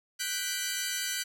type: chord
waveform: 10% pulse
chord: G major seventh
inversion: third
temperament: equal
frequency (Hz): 1480 / 1568 / 1975.5 / 2349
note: F#6 / G6 / B6 / D7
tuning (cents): 0 / 0 / 0 / 0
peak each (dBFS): -27 / -28 / -27 / -30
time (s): 0.19-1.24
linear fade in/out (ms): 20
effects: none